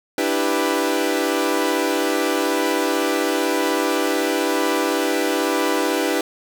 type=chord; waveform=sawtooth; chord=E minor seventh; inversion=third; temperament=equal; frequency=293.7 / 329.6 / 392 / 493.9 Hz; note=D4 / E4 / G4 / B4; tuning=0 / 0 / 0 / 0 cents; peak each=-20 dBFS; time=0.18-6.21 s; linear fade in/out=2 ms; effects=none